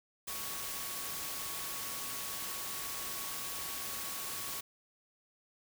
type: tone in noise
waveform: sine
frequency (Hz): 1115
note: C#6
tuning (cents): +10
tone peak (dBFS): -50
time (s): 0.27-4.61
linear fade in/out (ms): 10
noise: white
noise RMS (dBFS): -40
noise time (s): 0.27-4.61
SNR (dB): -13
effects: none